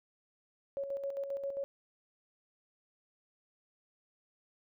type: tone with tremolo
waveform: sine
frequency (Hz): 554.4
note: C#5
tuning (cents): 0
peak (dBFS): -33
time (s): 0.77-1.64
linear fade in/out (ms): 0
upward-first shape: square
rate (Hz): 7.5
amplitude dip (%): 50
effects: none